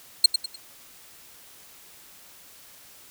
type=tone with echo; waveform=35% pulse; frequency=4210 Hz; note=C8; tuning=10 cents sharp; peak=-8 dBFS; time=0.24-0.26 s; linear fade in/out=5 ms; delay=100 ms; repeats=3; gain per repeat=-9 dB; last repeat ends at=0.56 s; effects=white hiss -50 dBFS RMS until 3.1 s